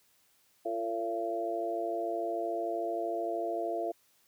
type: harmonic tone with a mistuned harmonic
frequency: 113.3 Hz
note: A#2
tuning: 49 cents flat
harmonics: 3 / 4 / 5 / 6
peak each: -37 / -38 / -41 / -33 dBFS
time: 0.65-3.92 s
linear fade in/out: 10 ms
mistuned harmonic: 3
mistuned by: +17 cents
effects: white hiss -68 dBFS RMS until 4.27 s + high-pass 60 Hz 12 dB/octave